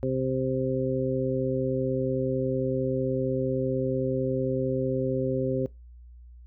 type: harmonic tone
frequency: 130.81 Hz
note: C3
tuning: in tune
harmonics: 1 / 2 / 3 / 4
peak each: -30 / -30 / -30 / -30 dBFS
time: 0.03-5.66 s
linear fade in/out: 0 ms
effects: noise-tail reverb RT60 0.2 s tail -21 dB re dry + added 60 Hz sine -45 dBFS peak until 6.46 s